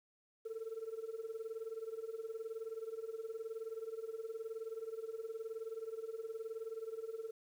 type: tone with tremolo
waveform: sine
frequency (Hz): 447.9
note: A4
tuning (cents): +31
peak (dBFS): -36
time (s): 0.45-7.31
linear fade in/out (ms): 10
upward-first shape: sine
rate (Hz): 19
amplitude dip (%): 85
effects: tanh soft clip ceiling -37 dBFS + 11-bit